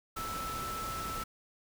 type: tone in noise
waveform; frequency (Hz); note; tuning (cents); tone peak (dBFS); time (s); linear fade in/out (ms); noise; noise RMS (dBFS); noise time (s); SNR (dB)
sine; 1318.5; E6; 0; -37; 0.16-1.24; 10; pink; -41; 0.16-1.24; +1
effects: none